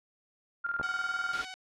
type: tone with tremolo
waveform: sine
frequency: 1400 Hz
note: F6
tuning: 4 cents sharp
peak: -28 dBFS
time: 0.64-1.42 s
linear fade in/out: 10 ms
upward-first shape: square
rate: 20 Hz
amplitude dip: 65%
type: clicks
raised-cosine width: 1 ms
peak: -24 dBFS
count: 2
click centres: 0.798 / 0.812 s
type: tone with vibrato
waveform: 5% pulse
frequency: 748 Hz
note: F#5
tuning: 19 cents sharp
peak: -26 dBFS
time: 0.83-1.54 s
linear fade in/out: 0 ms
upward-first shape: square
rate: 18 Hz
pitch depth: 12 cents each way
type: noise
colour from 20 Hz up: white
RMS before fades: -37 dBFS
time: 1.33-1.45 s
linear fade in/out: 2 ms
effects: low-pass 4000 Hz 12 dB/octave